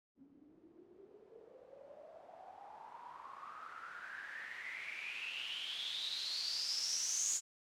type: noise with low-pass filter sweep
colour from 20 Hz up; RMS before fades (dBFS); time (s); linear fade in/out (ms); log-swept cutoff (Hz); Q
blue; -44; 0.15-7.41; 50; 260 to 7000; 9.8
effects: none